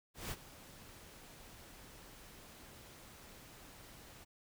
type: noise with ADSR envelope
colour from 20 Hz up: pink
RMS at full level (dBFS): -41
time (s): 0.14-4.25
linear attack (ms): 170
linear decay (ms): 46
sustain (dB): -15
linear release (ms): 19
effects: none